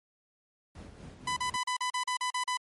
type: noise with tremolo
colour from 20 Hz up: brown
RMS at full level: -41 dBFS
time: 0.75-1.56 s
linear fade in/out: 2 ms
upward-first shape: sine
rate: 4.1 Hz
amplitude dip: 50%
type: tone bursts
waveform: sawtooth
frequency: 1000 Hz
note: B5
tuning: 21 cents sharp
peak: -25 dBFS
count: 10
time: 1.27-2.572 s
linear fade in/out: 5 ms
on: 96 ms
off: 38 ms
effects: high-pass 80 Hz 12 dB/octave + MP3 48 kbps